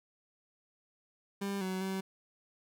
30% pulse tone with pitch steps, 198.6 / 187.3 / 191 Hz, G3 / F#3 / G3, +23 / +21 / -45 cents, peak -31 dBFS, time 1.41-2.01 s, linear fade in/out 10 ms, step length 200 ms, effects none

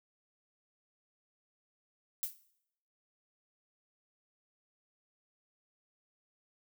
violet noise with exponential decay, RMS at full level -31 dBFS, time 2.23-2.38 s, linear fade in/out 0 ms, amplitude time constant 31 ms, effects noise-tail reverb RT60 0.7 s tail -17 dB re dry

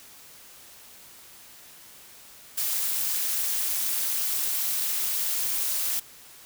blue noise with amplitude modulation, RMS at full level -24 dBFS, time 2.57-6 s, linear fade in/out 10 ms, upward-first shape sine, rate 272 Hz, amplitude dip 70%, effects white hiss -49 dBFS RMS until 6.45 s

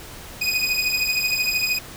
25% pulse beating tone pair, 2486 / 2499 Hz, D#7 / D#7, -2 / +7 cents, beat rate 13 Hz, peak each -19 dBFS, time 0.41-1.79 s, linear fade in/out 10 ms, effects pink hiss -39 dBFS RMS until 1.96 s

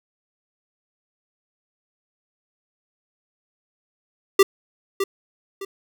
square tone with echo, 392 Hz, G4, in tune, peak -10 dBFS, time 4.39-4.43 s, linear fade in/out 5 ms, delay 610 ms, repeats 2, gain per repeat -10 dB, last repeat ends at 5.65 s, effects none

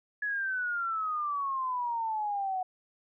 sine exponential sweep, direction down, 1700 to 735 Hz, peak -29 dBFS, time 0.22-2.63 s, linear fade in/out 5 ms, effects none

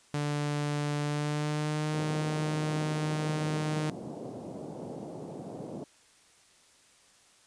sawtooth tone with pitch glide, 146.83 to 153.42 Hz, D3 to D#3, 0 to -24 cents, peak -25 dBFS, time 0.14-3.9 s, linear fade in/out 2 ms, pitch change +76 cents, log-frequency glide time 1.02-1.95 s
pink band-pass noise, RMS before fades -41 dBFS, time 1.93-5.84 s, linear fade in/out 2 ms, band 140 to 690 Hz, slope 24 dB/octave
effects white hiss -61 dBFS RMS until 7.46 s + resampled to 22050 Hz

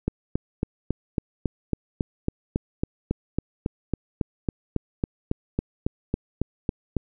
click train, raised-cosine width 3 ms, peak -10 dBFS, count 26, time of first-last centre 0.08-6.967 s, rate 3.63 Hz, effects none

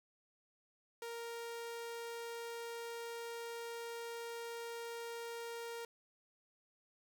sawtooth tone, 466.2 Hz, A#4, in tune, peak -39 dBFS, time 1.02-5.85 s, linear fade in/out 2 ms, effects none

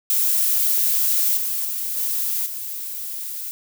violet noise with level steps, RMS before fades -19 / -24 / -26 / -23 / -30 dBFS, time 0.1-3.51 s, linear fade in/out 0 ms, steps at 1.37 / 1.65 / 1.97 / 2.46 s, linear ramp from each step 2 ms, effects none

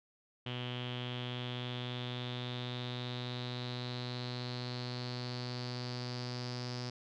sawtooth tone with low-pass filter sweep, 123.6 Hz, B2, 2 cents sharp, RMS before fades -40 dBFS, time 0.46-6.9 s, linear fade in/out 5 ms, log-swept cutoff 3100 to 5000 Hz, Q 7.4, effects none

